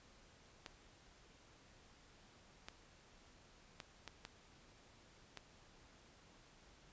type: clicks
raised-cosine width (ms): 0.2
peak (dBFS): -30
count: 6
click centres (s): 0.662 / 2.685 / 3.802 / 4.077 / 4.251 / 5.373
effects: pink hiss -65 dBFS RMS until 6.92 s + resampled to 16000 Hz